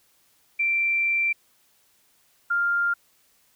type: tone pair in turn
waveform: sine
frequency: 2352 / 1398.5 Hz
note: D7 / F6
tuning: +2 / +2 cents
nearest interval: major sixth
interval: 900 cents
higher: first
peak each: -20 dBFS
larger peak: neither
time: 0.59-1.33 / 2.5-2.94 s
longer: first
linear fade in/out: 10 ms
effects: white hiss -63 dBFS RMS until 3.55 s